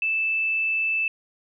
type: tone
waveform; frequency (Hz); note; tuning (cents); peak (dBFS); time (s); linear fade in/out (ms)
sine; 2636; E7; -1; -21; 0.02-1.08; 2
effects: none